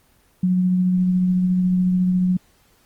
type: tone with tremolo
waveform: sine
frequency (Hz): 182.4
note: F#3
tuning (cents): -24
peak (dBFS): -14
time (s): 0.43-2.37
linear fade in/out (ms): 5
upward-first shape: triangle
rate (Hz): 14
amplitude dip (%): 25
effects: pink hiss -58 dBFS RMS until 2.85 s + Opus 24 kbps